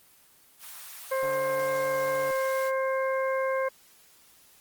white high-pass noise, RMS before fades -43 dBFS, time 0.59-2.72 s, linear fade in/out 50 ms, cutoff 760 Hz, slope 24 dB/octave
harmonic tone, 530 Hz, C5, 22 cents sharp, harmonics 1 / 2 / 3 / 4, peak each -26 / -32 / -36 / -38 dBFS, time 1.11-3.69 s, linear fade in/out 10 ms
click train, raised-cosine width 1 ms, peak -29 dBFS, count 157, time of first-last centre 1.23-2.306 s, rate 145 Hz
effects white hiss -58 dBFS RMS until 4.6 s + Opus 24 kbps

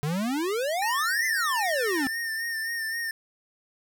square exponential two-way sweep, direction up then down, 140.8 to 2094 to 255.7 Hz, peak -26 dBFS, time 0.03-2.07 s, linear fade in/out 0 ms, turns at 1.26 s
square tone with vibrato, 1817 Hz, A#6, 45 cents flat, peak -29 dBFS, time 0.82-3.11 s, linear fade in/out 2 ms, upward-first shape sine, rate 3.8 Hz, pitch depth 44 cents each way
effects none

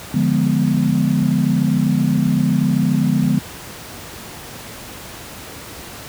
sine chord, D diminished seventh, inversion none, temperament equal, 146.83 / 174.61 / 207.7 / 246.9 Hz, D3 / F3 / Ab3 / Cb4, 0 / 0 / 0 / 0 cents, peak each -19 dBFS, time 0.14-3.39 s, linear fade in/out 5 ms, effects pink hiss -34 dBFS RMS until 6.08 s + high-pass 60 Hz 12 dB/octave

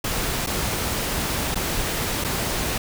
pink noise with dropouts, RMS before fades -25 dBFS, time 0.04-2.78 s, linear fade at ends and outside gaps 5 ms, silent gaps 0.464-0.47 / 1.546-1.555 / 2.241-2.245 s, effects none

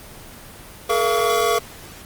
square tone cluster, 427.5 / 472.4 / 684 / 1132 Hz, A4 / A#4 / F5 / C#6, -50 / +23 / -36 / +36 cents, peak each -23 dBFS, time 0.89-1.59 s, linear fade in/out 10 ms, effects pink hiss -40 dBFS RMS until 2.05 s + Opus 24 kbps

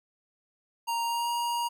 square tone with pitch glide, 932.3 to 947 Hz, A#5 to A#5, 0 to +27 cents, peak -28 dBFS, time 0.87-1.69 s, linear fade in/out 20 ms, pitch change +27 cents, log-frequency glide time 1.04-1.31 s, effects none

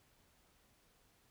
silence, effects pink hiss -71 dBFS RMS until 1.3 s

